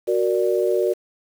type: chord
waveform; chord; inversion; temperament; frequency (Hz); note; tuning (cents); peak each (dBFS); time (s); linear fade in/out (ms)
sine; Gb augmented; none; equal; 370 / 466.2 / 587.3; Gb4 / Bb4 / D5; 0 / 0 / 0; -20 / -22 / -23; 0.07-0.94; 20
effects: 7-bit